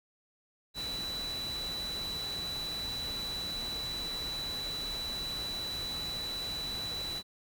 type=tone in noise; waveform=sine; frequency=3962 Hz; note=B7; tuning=5 cents sharp; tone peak=-35 dBFS; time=0.74-7.23 s; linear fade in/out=50 ms; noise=pink; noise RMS=-43 dBFS; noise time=0.74-7.23 s; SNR=+5 dB; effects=none